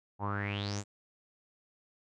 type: tone with low-pass filter sweep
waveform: sawtooth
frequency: 101.4 Hz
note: G#2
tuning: 41 cents flat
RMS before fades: -35 dBFS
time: 0.19-0.84 s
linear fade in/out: 50 ms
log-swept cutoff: 820 to 7900 Hz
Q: 8.6
effects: none